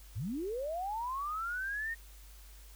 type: linear sweep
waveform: sine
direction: up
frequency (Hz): 77.78 to 1864.7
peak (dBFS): -34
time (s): 0.15-1.95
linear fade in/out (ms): 20
effects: added 50 Hz sine -51 dBFS peak until 2.75 s + white hiss -59 dBFS RMS until 2.75 s